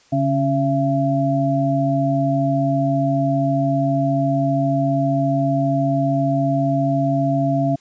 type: tone cluster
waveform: sine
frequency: 141.3 / 276.1 / 676 Hz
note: C#3 / C#4 / E5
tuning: +34 / -7 / +43 cents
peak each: -20 dBFS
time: 0.12-7.76 s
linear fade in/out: 10 ms
effects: white hiss -54 dBFS RMS until 7.8 s + resampled to 16000 Hz